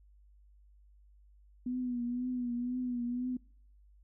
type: tone with vibrato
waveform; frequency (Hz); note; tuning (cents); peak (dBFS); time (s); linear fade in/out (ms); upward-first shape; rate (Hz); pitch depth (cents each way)
sine; 246.1; B3; -6; -32; 1.66-3.37; 5; triangle; 2; 57
effects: noise-tail reverb RT60 0.6 s tail -25 dB re dry + added 50 Hz sine -58 dBFS peak until 4.03 s